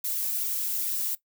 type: noise with flanger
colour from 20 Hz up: violet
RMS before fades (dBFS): -29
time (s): 0.04-1.15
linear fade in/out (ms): 5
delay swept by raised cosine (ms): 0.84 to 3.14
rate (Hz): 2.5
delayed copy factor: +0.65
effects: noise-tail reverb RT60 0.1 s tail -17 dB re dry